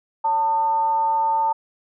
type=tone with frequency modulation; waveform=sine; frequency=896 Hz; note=A5; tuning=31 cents sharp; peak=-17 dBFS; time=0.24-1.53 s; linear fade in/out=10 ms; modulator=332 Hz; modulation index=0.27; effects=none